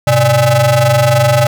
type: ring-modulated tone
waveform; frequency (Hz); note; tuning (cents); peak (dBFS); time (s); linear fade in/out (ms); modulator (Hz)
35% pulse; 233.6; A#3; +4; -3; 0.07-1.47; 2; 362
effects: none